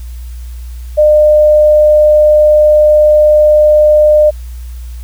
sine tone, 604 Hz, D5, 48 cents sharp, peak -3 dBFS, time 0.97-4.31 s, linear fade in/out 20 ms, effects added 60 Hz sine -22 dBFS peak until 5.03 s + white hiss -43 dBFS RMS until 5.03 s

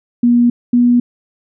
sine tone pair in turn, 240 / 242.5 Hz, B3 / B3, -49 / -31 cents, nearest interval unison, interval 18 cents, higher second, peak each -7 dBFS, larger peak neither, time 0.23-0.5 / 0.73-1 s, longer neither, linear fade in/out 5 ms, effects none

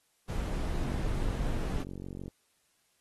brown noise, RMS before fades -32 dBFS, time 0.28-1.84 s, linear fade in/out 20 ms
click train, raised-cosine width 3 ms, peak -28 dBFS, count 70, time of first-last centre 0.79-2.28 s, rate 46.3 Hz
effects white hiss -72 dBFS RMS until 3 s + AAC 32 kbps

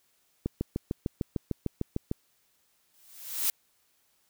click train, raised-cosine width 3 ms, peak -16 dBFS, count 12, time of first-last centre 0.46-2.114 s, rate 6.65 Hz
blue noise with exponential growth, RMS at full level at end -25 dBFS, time 2.94-3.5 s, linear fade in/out 1 ms, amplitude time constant 120 ms
effects white hiss -70 dBFS RMS until 4.29 s

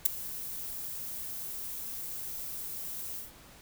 violet noise with ADSR envelope, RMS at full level -19 dBFS, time 0.05-3.32 s, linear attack 11 ms, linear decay 3 ms, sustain -20 dB, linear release 150 ms, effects pink hiss -54 dBFS RMS until 3.61 s

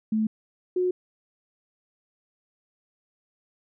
sine tone pair in turn, 218 / 363.7 Hz, A3 / F#4, -16 / -30 cents, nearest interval major sixth, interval 886 cents, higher second, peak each -21 dBFS, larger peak neither, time 0.12-0.27 / 0.76-0.91 s, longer neither, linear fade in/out 5 ms, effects none

